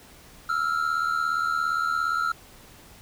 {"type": "tone pair together", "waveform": "triangle", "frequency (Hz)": [1319.6, 1396.9], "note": ["E6", "F6"], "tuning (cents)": [1, 0], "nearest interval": "minor second", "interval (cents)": 99, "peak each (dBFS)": -24, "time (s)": [0.49, 2.32], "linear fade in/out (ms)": 5, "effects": ["pink hiss -50 dBFS RMS until 3.01 s"]}